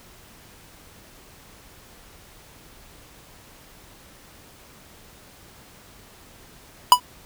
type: tone with exponential decay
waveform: square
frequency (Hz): 987.8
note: B5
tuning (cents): 0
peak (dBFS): -4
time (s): 6.92-7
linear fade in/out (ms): 1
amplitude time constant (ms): 17
effects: pink hiss -49 dBFS RMS until 7.25 s